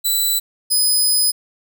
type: tone pair in turn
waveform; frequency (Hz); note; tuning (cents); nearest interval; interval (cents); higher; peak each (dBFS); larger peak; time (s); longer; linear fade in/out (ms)
10% pulse; 3981 / 5016; B7 / D#8; +13 / +13; major third; 400; second; -8; neither; 0.04-0.4 / 0.7-1.32; second; 20
effects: none